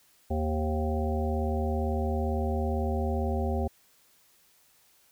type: harmonic tone with a mistuned harmonic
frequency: 77.78 Hz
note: D#2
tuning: in tune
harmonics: 1 / 3 / 5 / 7 / 9 / 10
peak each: -28 / -33 / -35 / -36 / -38 / -38 dBFS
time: 0.3-3.68 s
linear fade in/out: 10 ms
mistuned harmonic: 7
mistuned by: -22 cents
effects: white hiss -63 dBFS RMS until 5.11 s